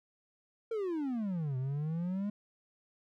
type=exponential two-way sweep; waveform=triangle; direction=down then up; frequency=467 to 126.7 to 209.7 Hz; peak=-30 dBFS; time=0.71-2.3 s; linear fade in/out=5 ms; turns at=1.57 s; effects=none